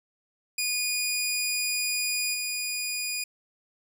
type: tone with level steps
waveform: 15% pulse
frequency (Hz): 2455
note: D#7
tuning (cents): -24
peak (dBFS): -19 / -22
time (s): 0.58-3.24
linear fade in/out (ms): 5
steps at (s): 2.33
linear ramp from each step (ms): 20
effects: none